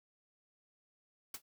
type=noise with exponential decay; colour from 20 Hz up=white; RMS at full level=-37 dBFS; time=1.34-1.42 s; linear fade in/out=5 ms; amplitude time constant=16 ms; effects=none